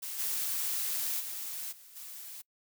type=noise with level steps; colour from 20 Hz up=blue; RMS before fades=-39 / -33 / -39 / -54 / -45 dBFS; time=0.02-2.42 s; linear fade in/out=10 ms; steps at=0.18 / 1.19 / 1.71 / 1.95 s; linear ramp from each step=20 ms; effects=noise-tail reverb RT60 0.1 s tail -25 dB re dry